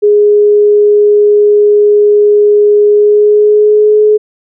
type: tone with pitch glide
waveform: sine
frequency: 415.3 to 424.5 Hz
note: G#4 to G#4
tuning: 0 to +38 cents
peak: -3 dBFS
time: 0.02-4.18 s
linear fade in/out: 20 ms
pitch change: +38 cents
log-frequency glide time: 2.89-4.01 s
effects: none